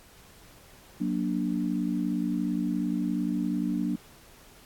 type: chord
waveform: sine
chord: Gb augmented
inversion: none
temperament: equal with one note detuned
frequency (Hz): 185 / 236.5 / 293.7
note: Gb3 / Bb3 / D4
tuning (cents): 0 / +25 / 0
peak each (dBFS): -30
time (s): 1-3.96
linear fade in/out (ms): 10
effects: pink hiss -54 dBFS RMS until 4.65 s + AAC 64 kbps